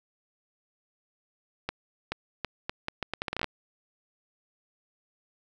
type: accelerating click train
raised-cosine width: 0.3 ms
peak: -14 dBFS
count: 15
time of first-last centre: 1.69-3.443 s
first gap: 430 ms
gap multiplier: 0.76
effects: none